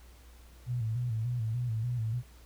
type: tone with vibrato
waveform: sine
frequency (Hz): 116.8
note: A#2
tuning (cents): +4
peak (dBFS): -29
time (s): 0.66-2.23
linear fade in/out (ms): 50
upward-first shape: square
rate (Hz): 3.4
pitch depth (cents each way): 86
effects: added 60 Hz sine -52 dBFS peak until 2.45 s + pink hiss -60 dBFS RMS until 2.45 s